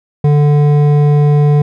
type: tone with hard clipping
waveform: sine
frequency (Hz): 146.83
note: D3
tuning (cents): 0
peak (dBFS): -8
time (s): 0.24-1.62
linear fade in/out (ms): 5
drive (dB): 10
effects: none